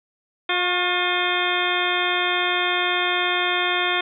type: harmonic tone with a mistuned harmonic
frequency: 356.5 Hz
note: F4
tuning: 36 cents sharp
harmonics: 1 / 2 / 3 / 4 / 5 / 6 / 7 / 9 / 10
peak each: -28 / -28 / -28 / -28 / -28 / -28 / -28 / -28 / -28 dBFS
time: 0.49-4.01 s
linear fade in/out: 5 ms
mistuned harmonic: 3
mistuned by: +33 cents
effects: none